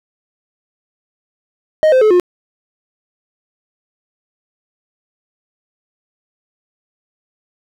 triangle tone with pitch steps, 622.3 / 517.3 / 430 / 357.4 Hz, D#5 / C5 / A4 / F4, 0 / -20 / -40 / +40 cents, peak -5 dBFS, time 1.83-2.198 s, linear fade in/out 0 ms, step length 92 ms, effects none

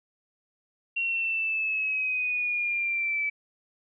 sine exponential sweep, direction down, 2748 to 2300 Hz, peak -25 dBFS, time 0.96-3.3 s, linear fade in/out 10 ms, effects none

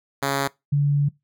5% pulse / sine tone pair in turn, 138.59 / 143.56 Hz, C#3 / D3, 0 / -39 cents, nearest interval minor second, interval 61 cents, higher second, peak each -10 / -16 dBFS, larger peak first, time 0.22-0.48 / 0.72-1.09 s, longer second, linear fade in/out 10 ms, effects noise-tail reverb RT60 0.2 s tail -22 dB re dry

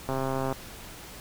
click train, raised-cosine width 1 ms, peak -16 dBFS, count 59, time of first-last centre 0.09-0.526 s, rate 133 Hz, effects pink hiss -44 dBFS RMS until 1.2 s

